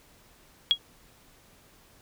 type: tone with exponential decay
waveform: sine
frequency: 3300 Hz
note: G#7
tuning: 12 cents flat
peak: -13 dBFS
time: 0.71-0.78 s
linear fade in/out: 0 ms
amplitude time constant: 15 ms
effects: pink hiss -58 dBFS RMS until 2.01 s